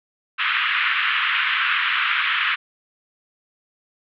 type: band-pass noise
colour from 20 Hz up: pink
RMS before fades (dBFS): -21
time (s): 0.38-2.56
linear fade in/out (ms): 20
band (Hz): 1200 to 3200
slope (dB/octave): 48
effects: none